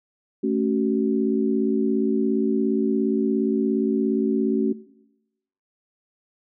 sine chord, F# minor, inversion first, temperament equal with one note detuned, 220 / 277.2 / 376.9 Hz, A3 / C#4 / F#4, 0 / 0 / +32 cents, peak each -24 dBFS, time 0.43-4.73 s, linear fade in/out 10 ms, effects noise-tail reverb RT60 0.9 s tail -19 dB re dry

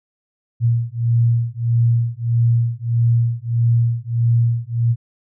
sine beating tone pair, 116.54 / 118.14 Hz, A#2 / A#2, 0 / +24 cents, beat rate 1.6 Hz, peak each -17 dBFS, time 0.6-4.96 s, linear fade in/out 50 ms, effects none

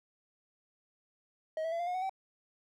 triangle tone with pitch steps, 632 / 652.8 / 674.2 / 696.4 / 719.3 / 742.9 / 767.4 Hz, D#5 / E5 / E5 / F5 / F#5 / F#5 / G5, +27 / -17 / +39 / -5 / -49 / +7 / -37 cents, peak -30 dBFS, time 1.57-2.095 s, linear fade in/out 2 ms, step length 75 ms, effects none

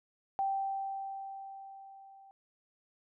sine tone with level ramp, 781 Hz, G5, 7 cents flat, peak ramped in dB -28 to -54 dBFS, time 0.39-2.31 s, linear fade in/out 0 ms, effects none

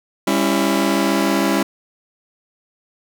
sawtooth chord, C# diminished, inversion second, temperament just, 199.57 / 277.2 / 332.6 Hz, G3 / C#4 / E4, +31 / 0 / +16 cents, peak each -16 dBFS, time 0.27-1.63 s, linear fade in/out 5 ms, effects none

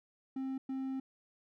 triangle tone bursts at uneven times, 265.3 Hz, C4, 24 cents sharp, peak -33 dBFS, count 2, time 0.36-0.58 / 0.69-1 s, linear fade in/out 5 ms, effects none

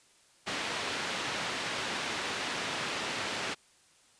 white band-pass noise, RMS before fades -35 dBFS, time 0.46-3.55 s, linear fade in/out 20 ms, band 130 to 3200 Hz, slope 12 dB/octave, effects white hiss -63 dBFS RMS until 4.19 s + resampled to 22050 Hz

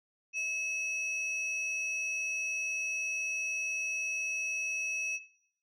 sine tone pair together, 2586 / 5811 Hz, E7 / F#8, -34 / -32 cents, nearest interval octave + major second, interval 1402 cents, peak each -30 / -38 dBFS, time 0.33-5.2 s, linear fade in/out 50 ms, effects noise-tail reverb RT60 0.7 s tail -17 dB re dry + tanh soft clip ceiling -27 dBFS

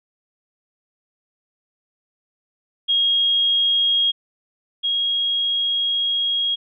sine tone pair in turn, 3269 / 3282 Hz, G#7 / G#7, -28 / -21 cents, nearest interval unison, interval 7 cents, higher second, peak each -15 / -18 dBFS, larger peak first, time 2.88-4.12 / 4.83-6.56 s, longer second, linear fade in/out 20 ms, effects none

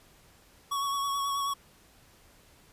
square tone with vibrato, 1116 Hz, C#6, 11 cents sharp, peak -29 dBFS, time 0.71-1.54 s, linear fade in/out 10 ms, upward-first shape sine, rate 9.3 Hz, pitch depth 23 cents each way, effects pink hiss -59 dBFS RMS until 2.72 s + resampled to 32000 Hz

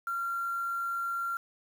sine tone with quantisation, 1377 Hz, F6, 25 cents flat, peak -30 dBFS, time 0.07-1.37 s, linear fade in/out 2 ms, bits 8, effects none

